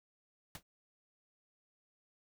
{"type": "noise with exponential decay", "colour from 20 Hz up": "pink", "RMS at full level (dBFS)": -41, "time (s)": [0.55, 0.63], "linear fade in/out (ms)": 2, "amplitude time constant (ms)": 16, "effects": []}